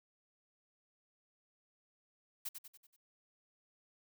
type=noise with echo; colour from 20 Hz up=blue; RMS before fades=-40 dBFS; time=2.45-2.49 s; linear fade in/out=10 ms; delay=95 ms; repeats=5; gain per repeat=-6 dB; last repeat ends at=2.965 s; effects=none